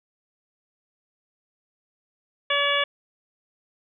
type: harmonic tone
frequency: 570 Hz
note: C#5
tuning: 48 cents sharp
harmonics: 1 / 2 / 3 / 4 / 5 / 6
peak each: -27 / -27 / -27 / -27 / -27 / -27 dBFS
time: 2.5-2.84 s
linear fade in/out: 5 ms
effects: none